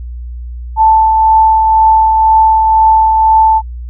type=tone with tremolo; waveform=sine; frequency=881 Hz; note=A5; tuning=2 cents sharp; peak=-3 dBFS; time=0.76-3.62 s; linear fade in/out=50 ms; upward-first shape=triangle; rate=2 Hz; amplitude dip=35%; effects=added 60 Hz sine -21 dBFS peak until 3.89 s